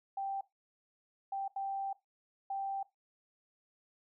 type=tone bursts at uneven times; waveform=sine; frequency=784 Hz; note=G5; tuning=in tune; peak=-34 dBFS; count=4; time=0.17-0.41 / 1.32-1.48 / 1.56-1.93 / 2.5-2.83 s; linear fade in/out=5 ms; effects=noise-tail reverb RT60 0.2 s tail -18 dB re dry